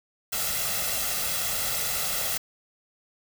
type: noise with comb filter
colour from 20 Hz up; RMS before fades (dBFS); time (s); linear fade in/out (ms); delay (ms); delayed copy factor
white; -28; 0.32-2.38; 10; 1.5; +0.65
effects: none